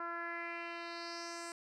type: tone with low-pass filter sweep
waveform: 10% pulse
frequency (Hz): 339.9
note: F4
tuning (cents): -47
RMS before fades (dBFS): -43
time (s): 0-1.52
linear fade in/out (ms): 2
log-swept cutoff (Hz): 1300 to 8100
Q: 3.3
effects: none